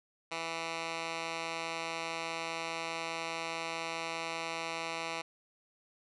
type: tone with band-pass filter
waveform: 10% pulse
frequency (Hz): 164.81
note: E3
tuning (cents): 0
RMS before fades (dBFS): -38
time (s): 0.31-5.22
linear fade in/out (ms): 10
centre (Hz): 2500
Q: 0.71
effects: resampled to 24000 Hz